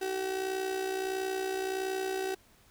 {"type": "tone with amplitude modulation", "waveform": "35% pulse", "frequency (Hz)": 380.5, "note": "F#4", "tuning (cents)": 48, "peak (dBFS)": -27, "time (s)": [0.01, 2.35], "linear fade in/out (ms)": 10, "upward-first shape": "sine", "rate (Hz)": 61.5, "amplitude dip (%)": 55, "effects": ["pink hiss -62 dBFS RMS until 2.7 s"]}